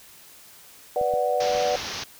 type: chord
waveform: sine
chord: B minor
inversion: none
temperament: equal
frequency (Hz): 493.9 / 587.3 / 740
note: B4 / D5 / F#5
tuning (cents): 0 / 0 / 0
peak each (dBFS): -25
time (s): 0.96-1.76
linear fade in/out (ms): 2
type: clicks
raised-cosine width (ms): 3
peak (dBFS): -27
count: 3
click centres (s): 1.013 / 1.138 / 1.552
type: low-pass noise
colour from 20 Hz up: white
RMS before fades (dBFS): -33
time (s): 1.4-2.04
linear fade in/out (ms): 5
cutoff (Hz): 6300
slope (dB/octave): 96
effects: white hiss -49 dBFS RMS until 2.19 s